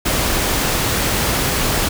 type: noise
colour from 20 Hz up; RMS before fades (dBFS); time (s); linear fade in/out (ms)
pink; -18; 0.05-1.89; 10
effects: none